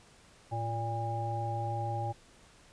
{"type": "harmonic tone with a mistuned harmonic", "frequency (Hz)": 115.8, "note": "A#2", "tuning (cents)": -11, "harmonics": [1, 3, 5, 7], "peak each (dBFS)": [-34, -44, -42, -35], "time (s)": [0.51, 2.13], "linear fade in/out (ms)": 20, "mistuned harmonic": 1, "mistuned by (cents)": -63, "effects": ["pink hiss -59 dBFS RMS until 2.72 s", "resampled to 22050 Hz"]}